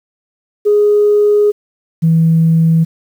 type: tone pair in turn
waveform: sine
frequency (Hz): 415.3 / 163.2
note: G#4 / E3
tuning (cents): 0 / -17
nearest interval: octave + major third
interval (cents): 1617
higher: first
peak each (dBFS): -6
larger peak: neither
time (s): 0.65-1.52 / 2.02-2.85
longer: first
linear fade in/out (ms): 20
effects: tanh soft clip ceiling -2 dBFS + 7-bit